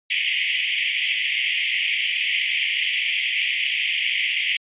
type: band-pass noise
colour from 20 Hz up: pink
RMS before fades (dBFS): -23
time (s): 0.1-4.57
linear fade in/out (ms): 5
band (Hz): 2000 to 3300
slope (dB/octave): 96
effects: resampled to 8000 Hz